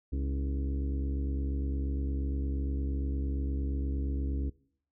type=harmonic tone with a mistuned harmonic; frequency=68.6 Hz; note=C#2; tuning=17 cents flat; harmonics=1 / 2 / 3 / 4 / 5 / 6 / 7; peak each=-30 / -42 / -46 / -39 / -45 / -49 / -54 dBFS; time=0.12-4.5 s; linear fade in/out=10 ms; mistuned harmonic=5; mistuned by=-90 cents; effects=noise-tail reverb RT60 0.6 s tail -21 dB re dry